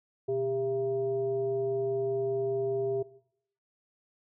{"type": "tone with frequency modulation", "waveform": "sine", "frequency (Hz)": 398.5, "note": "G4", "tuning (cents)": 28, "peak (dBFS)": -27, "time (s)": [0.28, 3.03], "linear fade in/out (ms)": 10, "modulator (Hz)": 274, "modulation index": 0.49, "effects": ["noise-tail reverb RT60 0.7 s tail -19 dB re dry"]}